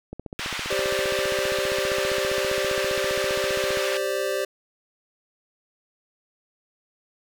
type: click train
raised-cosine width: 2 ms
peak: -21 dBFS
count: 56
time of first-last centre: 0.13-3.772 s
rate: 15.1 Hz
type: band-pass noise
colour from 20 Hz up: white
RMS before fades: -31 dBFS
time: 0.39-3.97 s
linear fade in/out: 0 ms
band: 1100 to 3100 Hz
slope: 12 dB/octave
type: chord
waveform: square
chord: G suspended fourth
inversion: none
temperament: equal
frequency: 392 / 523.3 / 587.3 Hz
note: G4 / C5 / D5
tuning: 0 / 0 / 0 cents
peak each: -29 dBFS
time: 0.7-4.45 s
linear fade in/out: 5 ms
effects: none